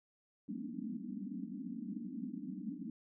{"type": "band-pass noise", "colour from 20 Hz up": "pink", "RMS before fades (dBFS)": -43, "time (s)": [0.48, 2.9], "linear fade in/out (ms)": 2, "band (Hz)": [180, 300], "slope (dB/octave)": 96, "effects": []}